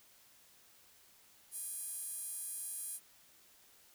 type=tone with high-pass filter; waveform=sawtooth; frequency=817 Hz; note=G#5; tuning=29 cents flat; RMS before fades=-43 dBFS; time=1.51-3 s; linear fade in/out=50 ms; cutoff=9900 Hz; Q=4.4; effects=white hiss -64 dBFS RMS until 3.94 s